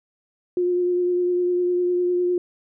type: tone with vibrato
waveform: sine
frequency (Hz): 356.4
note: F4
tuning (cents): +35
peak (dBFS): -18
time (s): 0.57-2.38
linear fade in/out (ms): 2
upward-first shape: triangle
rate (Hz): 9.9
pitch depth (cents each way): 19
effects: none